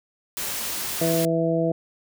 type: noise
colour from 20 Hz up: white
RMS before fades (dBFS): -29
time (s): 0.37-1.25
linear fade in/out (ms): 0
type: harmonic tone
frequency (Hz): 164.81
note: E3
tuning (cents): 0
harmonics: 1 / 2 / 3 / 4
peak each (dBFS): -25 / -25 / -25 / -25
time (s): 1.01-1.72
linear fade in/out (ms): 5
effects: none